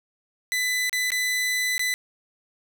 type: tone with dropouts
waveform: sawtooth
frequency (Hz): 2000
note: B6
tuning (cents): +21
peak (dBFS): -19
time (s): 0.52-1.94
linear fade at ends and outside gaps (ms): 0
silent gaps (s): 0.895-0.929 / 1.104-1.119 / 1.78-1.794
effects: none